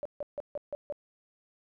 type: tone bursts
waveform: sine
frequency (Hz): 583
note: D5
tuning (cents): -13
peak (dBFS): -32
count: 6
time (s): 0.03-0.924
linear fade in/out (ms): 0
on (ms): 24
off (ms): 150
effects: none